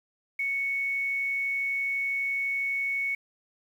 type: tone with quantisation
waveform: sine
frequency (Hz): 2217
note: C#7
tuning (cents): 0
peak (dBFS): -26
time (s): 0.39-3.15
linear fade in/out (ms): 5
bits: 9
effects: none